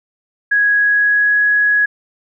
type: tone with pitch glide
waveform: sine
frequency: 1661.2 to 1673.7 Hz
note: G#6 to G#6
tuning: 0 to +13 cents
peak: -10 dBFS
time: 0.51-1.86 s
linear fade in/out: 10 ms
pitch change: +13 cents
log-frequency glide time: 0.72-1.41 s
effects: none